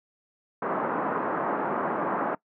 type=band-pass noise; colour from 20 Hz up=white; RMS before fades=-28 dBFS; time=0.62-2.35 s; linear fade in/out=5 ms; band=180 to 1300 Hz; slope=24 dB/octave; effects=noise-tail reverb RT60 0.1 s tail -21 dB re dry + low-pass 2000 Hz 12 dB/octave